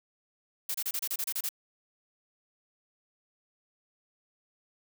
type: noise bursts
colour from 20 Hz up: blue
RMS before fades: -32 dBFS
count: 10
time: 0.69-1.491 s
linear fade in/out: 5 ms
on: 54 ms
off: 29 ms
effects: none